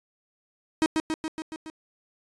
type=tone with echo; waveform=45% pulse; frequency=316.5 Hz; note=D#4; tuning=30 cents sharp; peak=-19 dBFS; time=0.82-0.86 s; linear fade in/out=0 ms; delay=140 ms; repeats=6; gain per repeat=-3 dB; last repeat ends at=1.7 s; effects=resampled to 22050 Hz